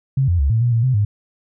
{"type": "tone with pitch steps", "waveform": "sine", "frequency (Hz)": [134.5, 87.4, 69.6, 112.5, 120.7, 114.9, 129.3, 103.5], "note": ["C3", "F2", "C#2", "A2", "B2", "A#2", "C3", "G#2"], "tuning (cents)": [48, 2, 8, 39, -39, -25, -20, -5], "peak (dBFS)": -13, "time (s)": [0.17, 1.05], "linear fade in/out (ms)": 5, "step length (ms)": 110, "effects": []}